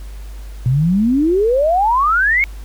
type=exponential sweep; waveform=sine; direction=up; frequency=119.8 to 2229 Hz; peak=-11 dBFS; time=0.66-2.44 s; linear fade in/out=0 ms; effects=added 50 Hz sine -28 dBFS peak until 2.64 s + pink hiss -45 dBFS RMS until 2.64 s